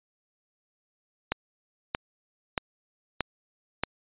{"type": "click train", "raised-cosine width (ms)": 0.3, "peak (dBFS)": -9, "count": 5, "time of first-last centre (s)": [1.32, 3.836], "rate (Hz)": 1.59, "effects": ["resampled to 8000 Hz"]}